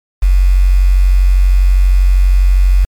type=tone with quantisation; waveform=sine; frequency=46.25 Hz; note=F#1; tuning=in tune; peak=-5 dBFS; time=0.22-2.85 s; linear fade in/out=10 ms; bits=5; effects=MP3 96 kbps